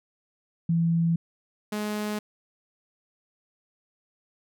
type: tone pair in turn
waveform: sine / sawtooth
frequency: 167 / 210.4 Hz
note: E3 / G#3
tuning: +23 / +23 cents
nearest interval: major third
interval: 400 cents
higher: second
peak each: -20 / -24 dBFS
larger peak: first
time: 0.69-1.16 / 1.72-2.19 s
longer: neither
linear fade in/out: 5 ms
effects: none